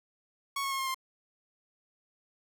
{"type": "tone with pitch steps", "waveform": "sawtooth", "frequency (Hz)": [1108.7, 1094.7, 1080.9, 1067.2, 1053.8], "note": ["C#6", "C#6", "C#6", "C6", "C6"], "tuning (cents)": [0, -22, -44, 34, 12], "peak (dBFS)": -27, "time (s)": [0.56, 0.945], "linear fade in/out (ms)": 5, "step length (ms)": 77, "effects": []}